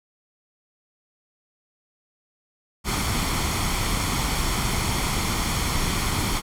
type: noise with comb filter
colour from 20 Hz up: pink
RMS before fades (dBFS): -24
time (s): 2.84-6.42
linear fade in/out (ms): 50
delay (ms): 0.91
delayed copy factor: +0.5
effects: low-pass 12000 Hz 12 dB/octave